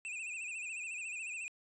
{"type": "tone with vibrato", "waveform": "square", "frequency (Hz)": 2563, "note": "E7", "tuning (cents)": -49, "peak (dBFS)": -40, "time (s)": [0.05, 1.48], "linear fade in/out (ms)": 0, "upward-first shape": "sine", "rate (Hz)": 14, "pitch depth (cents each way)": 100, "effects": ["resampled to 22050 Hz", "12-bit"]}